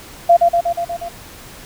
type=tone with echo; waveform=sine; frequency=687 Hz; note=F5; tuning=29 cents flat; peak=-5 dBFS; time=0.29-0.37 s; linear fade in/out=10 ms; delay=120 ms; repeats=6; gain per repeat=-3 dB; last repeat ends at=1.09 s; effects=pink hiss -38 dBFS RMS until 1.65 s